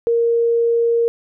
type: tone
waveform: sine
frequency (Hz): 466.2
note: A#4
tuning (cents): 0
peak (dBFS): -13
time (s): 0.07-1.08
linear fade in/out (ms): 0
effects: none